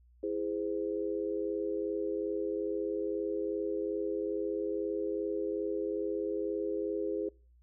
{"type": "chord", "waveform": "sine", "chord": "E augmented", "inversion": "none", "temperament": "just", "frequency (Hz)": [329.6, 412, 515], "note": ["E4", "G#4", "B#4"], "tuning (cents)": [0, -14, -28], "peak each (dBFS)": [-36, -34, -38], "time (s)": [0.23, 7.29], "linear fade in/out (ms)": 5, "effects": ["noise-tail reverb RT60 0.4 s tail -26 dB re dry", "added 60 Hz sine -59 dBFS peak until 7.62 s"]}